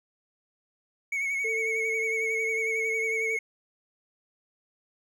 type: tone with vibrato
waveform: triangle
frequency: 2216 Hz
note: C#7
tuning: 1 cent flat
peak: -25 dBFS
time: 1.12-3.39 s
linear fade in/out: 5 ms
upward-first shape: triangle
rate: 11 Hz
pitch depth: 52 cents each way
type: tone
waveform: sine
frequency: 445.9 Hz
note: A4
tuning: 23 cents sharp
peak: -31 dBFS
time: 1.44-3.37 s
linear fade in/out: 10 ms
effects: none